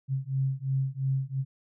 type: beating tone pair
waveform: sine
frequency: 132.8 / 135.7 Hz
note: C3 / C#3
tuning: +26 / -36 cents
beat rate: 2.9 Hz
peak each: -29 dBFS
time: 0.08-1.45 s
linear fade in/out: 50 ms
effects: none